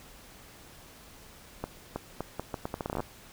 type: accelerating click train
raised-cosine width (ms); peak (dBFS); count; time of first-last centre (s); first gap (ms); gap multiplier
1; -18; 16; 1.64-3.004; 320; 0.77
effects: pink hiss -52 dBFS RMS until 3.32 s